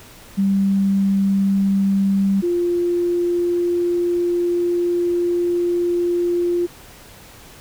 sine tone pair in turn, 196 / 349.2 Hz, G3 / F4, 0 / 0 cents, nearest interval minor seventh, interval 1000 cents, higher second, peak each -14 / -16 dBFS, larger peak first, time 0.37-2.42 / 2.42-6.67 s, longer second, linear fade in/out 20 ms, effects pink hiss -43 dBFS RMS until 7.6 s

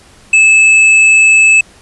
sine tone with hard clipping, 2611 Hz, E7, 17 cents flat, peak -5 dBFS, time 0.33-1.61 s, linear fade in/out 5 ms, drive 7 dB, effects pink hiss -42 dBFS RMS until 1.81 s + resampled to 24000 Hz

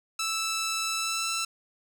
10% pulse tone with pitch glide, 1319 to 1333.6 Hz, E6 to E6, +1 to +20 cents, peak -19 dBFS, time 0.19-1.45 s, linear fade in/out 5 ms, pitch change +19 cents, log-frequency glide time 0.97-1.31 s, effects none

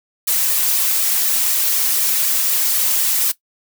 blue noise with flanger, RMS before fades -17 dBFS, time 0.27-3.32 s, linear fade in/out 10 ms, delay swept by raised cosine 1.6 to 3.9 ms, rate 4 Hz, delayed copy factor +0.9, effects noise-tail reverb RT60 0.1 s tail -17 dB re dry

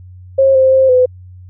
sine tone with pitch steps, 538 / 525 / 528 / 505 Hz, C5 / C5 / C5 / B4, +48 / +6 / +16 / +39 cents, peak -6 dBFS, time 0.38-1.06 s, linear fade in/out 10 ms, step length 170 ms, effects added 91 Hz sine -33 dBFS peak until 1.49 s

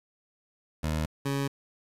20% pulse tone pair in turn, 78 / 138.98 Hz, D#2 / C#3, +5 / +5 cents, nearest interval minor seventh, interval 1000 cents, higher second, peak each -22 dBFS, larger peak neither, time 0.83-1.06 / 1.25-1.48 s, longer neither, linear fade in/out 10 ms, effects resampled to 32000 Hz + 8-bit

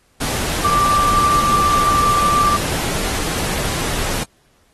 sine tone in noise, 1177 Hz, D6, 3 cents sharp, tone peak -13 dBFS, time 0.64-2.57 s, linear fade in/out 10 ms, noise pink, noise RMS -22 dBFS, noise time 0.2-4.24 s, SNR +6 dB, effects pink hiss -58 dBFS RMS until 4.73 s + AAC 32 kbps

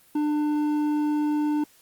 triangle tone with hard clipping, 298.6 Hz, D4, 29 cents sharp, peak -23 dBFS, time 0.15-1.64 s, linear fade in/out 5 ms, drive 10 dB, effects white hiss -57 dBFS RMS until 1.81 s + Opus 32 kbps

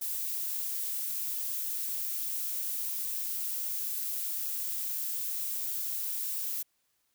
violet noise, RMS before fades -34 dBFS, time 0.01-6.63 s, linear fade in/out 10 ms, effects white hiss -75 dBFS RMS until 7.14 s

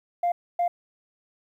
sine tone bursts at uneven times, 698.5 Hz, F5, in tune, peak -19 dBFS, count 2, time 0.23-0.32 / 0.59-0.68 s, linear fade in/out 5 ms, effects tanh soft clip ceiling -18 dBFS + 10-bit

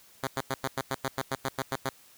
5% pulse tone bursts, 134.1 Hz, C3, 43 cents sharp, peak -17 dBFS, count 13, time 0.23-1.894 s, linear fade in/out 5 ms, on 44 ms, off 91 ms, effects white hiss -57 dBFS RMS until 2.17 s

